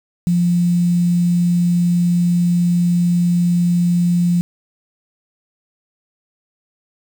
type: tone with quantisation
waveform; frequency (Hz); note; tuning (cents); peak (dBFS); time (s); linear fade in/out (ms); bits
sine; 174.61; F3; 0; -12; 0.27-4.41; 0; 6
effects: none